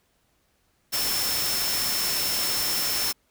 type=tone in noise; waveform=sine; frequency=5340 Hz; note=E8; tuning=22 cents sharp; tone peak=-28 dBFS; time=0.92-3.13 s; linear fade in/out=20 ms; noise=white; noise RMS=-27 dBFS; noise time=0.92-3.13 s; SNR=-4 dB; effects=pink hiss -68 dBFS RMS until 3.3 s